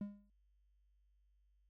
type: tone with exponential decay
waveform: triangle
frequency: 203.6 Hz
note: G#3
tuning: 34 cents flat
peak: -35 dBFS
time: 0.01-0.3 s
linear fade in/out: 2 ms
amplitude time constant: 63 ms
effects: added 50 Hz sine -70 dBFS peak until 1.69 s